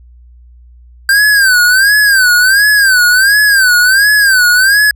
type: tone with vibrato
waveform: square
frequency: 1568 Hz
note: G6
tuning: in tune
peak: -6 dBFS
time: 1.09-4.91 s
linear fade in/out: 2 ms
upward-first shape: sine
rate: 1.4 Hz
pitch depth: 140 cents each way
effects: added 60 Hz sine -36 dBFS peak until 4.95 s